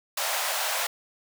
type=high-pass noise; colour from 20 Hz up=pink; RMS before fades=-28 dBFS; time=0.17-0.87 s; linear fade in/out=5 ms; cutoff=570 Hz; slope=48 dB/octave; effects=none